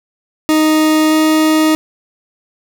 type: tone pair in turn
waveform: 40% pulse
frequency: 311.1 / 312.7 Hz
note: D#4 / D#4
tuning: 0 / +9 cents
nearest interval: unison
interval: 9 cents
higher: second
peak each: -8 dBFS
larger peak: neither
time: 0.49-1.12 / 1.12-1.75 s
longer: neither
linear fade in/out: 0 ms
effects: none